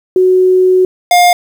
sine / square tone pair in turn, 370 / 708.6 Hz, F#4 / F5, 0 / +25 cents, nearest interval major seventh, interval 1125 cents, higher second, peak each -5 dBFS, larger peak neither, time 0.16-0.85 / 1.11-1.33 s, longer first, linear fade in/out 2 ms, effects 7-bit

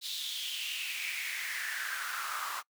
pink noise with high-pass filter sweep, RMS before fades -37 dBFS, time 0.01-2.63 s, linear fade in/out 50 ms, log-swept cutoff 3900 to 1100 Hz, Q 5.4, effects noise-tail reverb RT60 0.1 s tail -24 dB re dry

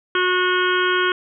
harmonic tone with a mistuned harmonic, 364.7 Hz, F#4, 25 cents flat, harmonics 1 / 3 / 4 / 5 / 6 / 7 / 8 / 9, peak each -21 / -23 / -20 / -30 / -31 / -32 / -30 / -27 dBFS, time 0.15-1.12 s, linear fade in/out 2 ms, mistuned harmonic 9, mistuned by -33 cents, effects none

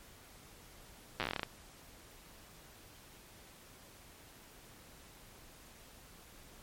slowing click train, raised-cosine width 0.3 ms, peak -18 dBFS, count 13, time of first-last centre 1.2-1.432 s, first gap 8 ms, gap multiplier 1.15, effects pink hiss -57 dBFS RMS until 6.62 s + MP3 64 kbps

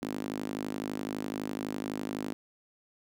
sawtooth tone with high-pass filter, 51.91 Hz, G#1, in tune, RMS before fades -36 dBFS, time 0.02-2.33 s, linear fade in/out 0 ms, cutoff 260 Hz, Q 3.1, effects none

